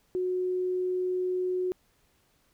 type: tone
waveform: sine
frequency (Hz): 366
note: F#4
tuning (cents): -19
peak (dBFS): -26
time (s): 0.15-1.72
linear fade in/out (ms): 0
effects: pink hiss -68 dBFS RMS until 2.53 s